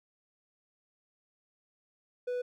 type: tone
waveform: triangle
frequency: 493.9 Hz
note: B4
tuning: in tune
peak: -29 dBFS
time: 2.27-2.42 s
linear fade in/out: 10 ms
effects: none